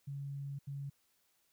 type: tone bursts at uneven times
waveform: sine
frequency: 140 Hz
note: C#3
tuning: 18 cents sharp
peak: -39 dBFS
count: 2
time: 0.07-0.59 / 0.67-0.9 s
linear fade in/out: 10 ms
effects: white hiss -75 dBFS RMS until 1.52 s